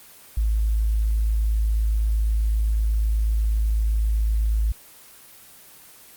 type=tone; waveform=sine; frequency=54 Hz; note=A1; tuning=32 cents flat; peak=-18 dBFS; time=0.37-4.72 s; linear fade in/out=5 ms; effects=white hiss -47 dBFS RMS until 6.16 s + Opus 24 kbps